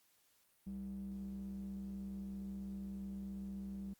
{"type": "tone with band-pass filter", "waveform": "square", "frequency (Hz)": 65.41, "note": "C2", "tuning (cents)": 0, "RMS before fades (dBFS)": -45, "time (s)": [0.66, 3.94], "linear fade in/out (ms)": 10, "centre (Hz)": 180, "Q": 5.9, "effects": ["white hiss -73 dBFS RMS until 3.99 s", "Opus 48 kbps"]}